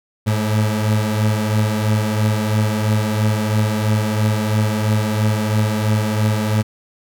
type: beating tone pair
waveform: 30% pulse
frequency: 106.5 / 109.5 Hz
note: G#2 / A2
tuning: +44 / -8 cents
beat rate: 3 Hz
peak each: -14 / -19 dBFS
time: 0.26-6.63 s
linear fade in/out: 20 ms
effects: none

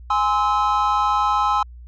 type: chord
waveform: triangle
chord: Ab augmented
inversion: none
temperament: just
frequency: 830.6 / 1038.3 / 1297.8 Hz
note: Ab5 / C6 / E6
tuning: 0 / -14 / -27 cents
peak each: -19 dBFS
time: 0.1-1.63 s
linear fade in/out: 5 ms
effects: added 60 Hz sine -37 dBFS peak until 1.87 s + resampled to 16000 Hz

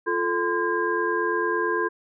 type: tone cluster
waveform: sine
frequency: 348.7 / 437.6 / 1029 / 1614 Hz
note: F4 / A4 / C6 / G#6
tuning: -3 / -9 / -29 / -50 cents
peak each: -27 dBFS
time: 0.06-1.89 s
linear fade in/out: 20 ms
effects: none

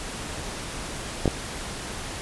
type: clicks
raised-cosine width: 2 ms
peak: -7 dBFS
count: 2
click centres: 1.257 / 1.278 s
effects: pink hiss -34 dBFS RMS until 2.21 s + resampled to 24000 Hz

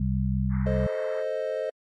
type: harmonic tone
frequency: 65 Hz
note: C2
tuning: 11 cents flat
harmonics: 1 / 2 / 3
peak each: -27 / -27 / -27 dBFS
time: 0-0.87 s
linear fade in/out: 5 ms
type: band-pass noise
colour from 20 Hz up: pink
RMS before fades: -45 dBFS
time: 0.49-1.25 s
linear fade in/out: 50 ms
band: 850 to 2100 Hz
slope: 96 dB/octave
type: chord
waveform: triangle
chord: A diminished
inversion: none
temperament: equal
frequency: 440 / 523.3 / 622.3 Hz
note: A4 / C5 / Eb5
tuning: 0 / 0 / 0 cents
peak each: -31 / -28 / -28 dBFS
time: 0.66-1.7 s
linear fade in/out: 5 ms
effects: MP3 48 kbps

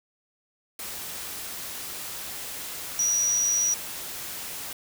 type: tone in noise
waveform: sine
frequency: 5800 Hz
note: F#8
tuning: 35 cents flat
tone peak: -21 dBFS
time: 2.99-3.74 s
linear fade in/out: 2 ms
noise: white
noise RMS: -36 dBFS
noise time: 0.79-4.73 s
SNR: +12 dB
effects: none

